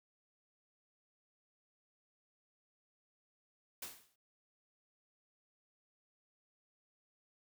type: noise with exponential decay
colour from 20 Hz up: white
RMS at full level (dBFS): -42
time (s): 3.82-4.16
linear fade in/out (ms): 5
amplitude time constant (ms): 72
effects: none